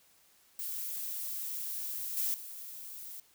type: noise with level steps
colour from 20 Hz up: violet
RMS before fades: -38 / -32 / -45 dBFS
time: 0.59-3.2 s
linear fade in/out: 2 ms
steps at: 2.17 / 2.34 s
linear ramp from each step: 2 ms
effects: white hiss -65 dBFS RMS until 3.34 s